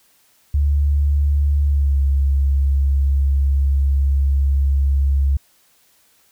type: tone with pitch glide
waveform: sine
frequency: 71.9 to 68.97 Hz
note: D2 to C#2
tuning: -36 to -8 cents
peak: -13 dBFS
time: 0.54-5.37 s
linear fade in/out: 5 ms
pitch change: -72 cents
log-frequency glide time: 1.64-2 s
effects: white hiss -57 dBFS RMS until 6.31 s